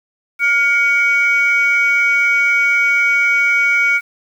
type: tone pair together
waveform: sine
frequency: 1416.2 / 2248 Hz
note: F6 / C#7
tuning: +24 / +24 cents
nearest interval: minor sixth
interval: 800 cents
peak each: -15 / -11 dBFS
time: 0.39-4.01 s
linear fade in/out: 50 ms
effects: tanh soft clip ceiling -6 dBFS + 7-bit